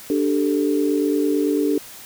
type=chord; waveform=sine; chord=D suspended fourth; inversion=none; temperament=just; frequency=293.7 / 391.6 / 440.5 Hz; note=D4 / G4 / A4; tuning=0 / -2 / +2 cents; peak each=-19 / -23 / -23 dBFS; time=0.1-1.78 s; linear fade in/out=2 ms; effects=white hiss -40 dBFS RMS until 2.05 s